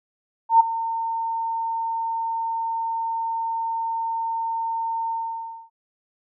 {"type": "tone with ADSR envelope", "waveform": "sine", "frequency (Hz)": 910, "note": "A#5", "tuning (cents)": -42, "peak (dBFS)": -8, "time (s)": [0.49, 5.7], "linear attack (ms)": 110, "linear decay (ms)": 14, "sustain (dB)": -15, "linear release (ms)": 590, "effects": []}